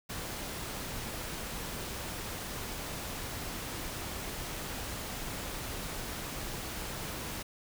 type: noise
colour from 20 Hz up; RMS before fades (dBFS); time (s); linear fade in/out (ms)
pink; -39; 0.09-7.43; 10
effects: none